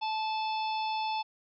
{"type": "harmonic tone", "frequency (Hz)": 873, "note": "A5", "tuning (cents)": -14, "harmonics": [1, 3, 4, 5, 6], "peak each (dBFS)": [-30, -40, -42, -44, -46], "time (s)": [0.01, 1.23], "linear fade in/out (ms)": 20, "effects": []}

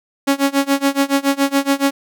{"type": "tone with tremolo", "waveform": "sawtooth", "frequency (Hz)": 277.2, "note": "C#4", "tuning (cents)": 0, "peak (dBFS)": -7, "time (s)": [0.27, 1.91], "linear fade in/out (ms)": 10, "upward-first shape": "sine", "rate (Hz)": 7.1, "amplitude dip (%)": 95, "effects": []}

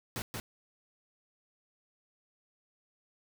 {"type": "noise with echo", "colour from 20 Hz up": "pink", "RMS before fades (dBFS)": -37, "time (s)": [0.16, 0.22], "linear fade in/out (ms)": 0, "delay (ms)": 180, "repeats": 1, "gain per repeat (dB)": -2, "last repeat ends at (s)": 0.4, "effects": []}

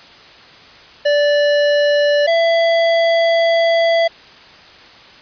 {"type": "tone pair in turn", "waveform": "square", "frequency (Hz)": [583, 667.9], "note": ["D5", "E5"], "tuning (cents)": [-13, 23], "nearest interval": "major second", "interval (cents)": 236, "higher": "second", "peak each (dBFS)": -12, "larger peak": "neither", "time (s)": [[1.05, 2.27], [2.27, 4.08]], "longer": "second", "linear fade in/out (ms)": 10, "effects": ["white hiss -41 dBFS RMS until 5.21 s", "resampled to 11025 Hz"]}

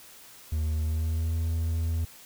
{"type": "tone with pitch glide", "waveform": "triangle", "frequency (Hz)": [77.78, 82.17], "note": ["D#2", "E2"], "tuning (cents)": [0, -5], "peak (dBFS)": -23, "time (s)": [0.52, 2.05], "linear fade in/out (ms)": 5, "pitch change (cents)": 95, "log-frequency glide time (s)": [0.78, 1.35], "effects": ["white hiss -50 dBFS RMS until 2.25 s"]}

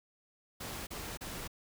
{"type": "noise bursts", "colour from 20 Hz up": "pink", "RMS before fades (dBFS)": -42, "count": 3, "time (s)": [0.6, 1.478], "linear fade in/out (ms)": 10, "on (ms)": 270, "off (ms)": 34, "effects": []}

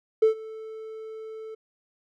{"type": "tone with ADSR envelope", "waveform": "triangle", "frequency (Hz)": 440, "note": "A4", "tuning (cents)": 0, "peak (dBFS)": -10, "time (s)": [0.22, 1.55], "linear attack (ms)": 10, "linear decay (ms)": 110, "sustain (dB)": -24, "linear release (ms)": 9, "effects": ["tanh soft clip ceiling -12 dBFS"]}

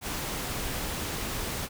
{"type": "noise", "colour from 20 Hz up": "pink", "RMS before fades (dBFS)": -33, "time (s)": [0.01, 1.69], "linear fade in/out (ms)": 50, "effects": []}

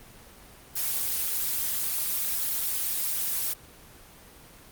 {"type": "noise", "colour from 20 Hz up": "blue", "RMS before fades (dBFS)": -28, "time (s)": [0.75, 3.54], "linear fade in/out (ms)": 20, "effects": ["pink hiss -50 dBFS RMS until 4.71 s", "Opus 24 kbps"]}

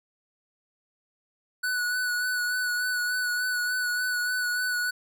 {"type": "tone with vibrato", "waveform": "square", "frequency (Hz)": 1480, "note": "F#6", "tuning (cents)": 0, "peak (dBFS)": -26, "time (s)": [1.63, 4.91], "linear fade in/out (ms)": 10, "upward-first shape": "sine", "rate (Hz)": 3.4, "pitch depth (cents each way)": 24, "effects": []}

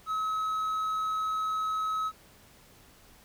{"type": "tone", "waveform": "triangle", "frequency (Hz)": 1283, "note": "E6", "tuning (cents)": -47, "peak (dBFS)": -26, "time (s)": [0.06, 2.12], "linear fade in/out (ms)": 50, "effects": ["pink hiss -57 dBFS RMS until 3.24 s"]}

